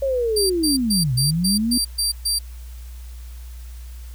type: linear two-way sweep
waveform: sine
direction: down then up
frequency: 557 to 120 to 252.4 Hz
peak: -18 dBFS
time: 0.02-1.78 s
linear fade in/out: 5 ms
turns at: 1.14 s
type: tone bursts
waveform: 25% pulse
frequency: 4699 Hz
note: D8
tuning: in tune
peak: -14 dBFS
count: 8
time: 0.36-2.39 s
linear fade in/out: 10 ms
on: 140 ms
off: 130 ms
effects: added 60 Hz sine -33 dBFS peak until 4.14 s + white hiss -50 dBFS RMS until 4.14 s